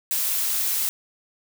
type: noise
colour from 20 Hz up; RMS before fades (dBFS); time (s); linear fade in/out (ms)
blue; -24; 0.11-0.89; 0
effects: none